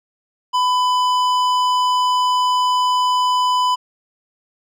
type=tone with hard clipping; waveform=triangle; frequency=1000 Hz; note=B5; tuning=21 cents sharp; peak=-16 dBFS; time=0.53-3.76 s; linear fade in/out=20 ms; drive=15 dB; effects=none